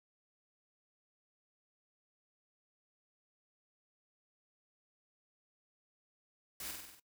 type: noise with echo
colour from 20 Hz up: white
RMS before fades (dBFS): -44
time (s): 6.6-6.71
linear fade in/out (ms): 2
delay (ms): 48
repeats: 6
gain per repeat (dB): -3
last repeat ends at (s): 6.998
effects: noise-tail reverb RT60 0.1 s tail -21 dB re dry